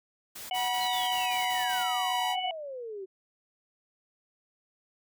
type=noise bursts; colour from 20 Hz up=white; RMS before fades=-42 dBFS; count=8; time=0.35-1.837 s; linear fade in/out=10 ms; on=150 ms; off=41 ms
type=harmonic tone; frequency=740 Hz; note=F#5; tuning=in tune; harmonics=1 / 3 / 4; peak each=-30 / -40 / -34 dBFS; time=0.51-2.51 s; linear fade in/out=2 ms
type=tone; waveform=sawtooth; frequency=967 Hz; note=B5; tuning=37 cents flat; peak=-28 dBFS; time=0.53-2.36 s; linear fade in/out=50 ms
type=exponential sweep; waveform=sine; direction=down; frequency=4221 to 370.7 Hz; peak=-36 dBFS; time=0.8-3.06 s; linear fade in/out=20 ms
effects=none